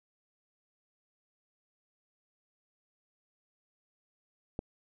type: click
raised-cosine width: 2 ms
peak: -21 dBFS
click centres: 4.591 s
effects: none